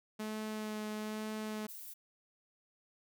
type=tone with vibrato; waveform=sawtooth; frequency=214.7 Hz; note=A3; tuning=42 cents flat; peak=-34 dBFS; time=0.19-1.67 s; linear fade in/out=10 ms; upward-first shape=sine; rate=1.1 Hz; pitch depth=12 cents each way
type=noise; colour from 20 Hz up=violet; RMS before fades=-48 dBFS; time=1.68-1.94 s; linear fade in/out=10 ms
effects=none